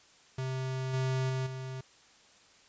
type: tone with level steps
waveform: square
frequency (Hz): 130.81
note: C3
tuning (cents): 0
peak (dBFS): -33 / -29 / -31 / -38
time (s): 0.38-1.81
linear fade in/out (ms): 5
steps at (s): 0.93 / 1.29 / 1.46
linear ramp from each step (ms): 10
effects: white hiss -60 dBFS RMS until 2.68 s + resampled to 16000 Hz